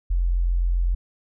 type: tone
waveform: sine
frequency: 43.65 Hz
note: F1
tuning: in tune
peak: -18 dBFS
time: 0.1-0.95 s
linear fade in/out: 10 ms
effects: none